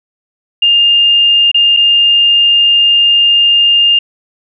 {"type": "tone with dropouts", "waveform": "sine", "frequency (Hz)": 2813, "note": "F7", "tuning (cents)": 12, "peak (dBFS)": -5, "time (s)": [0.62, 3.99], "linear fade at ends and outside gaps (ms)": 5, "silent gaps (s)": [[1.516, 1.544], [1.766, 1.77]], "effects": []}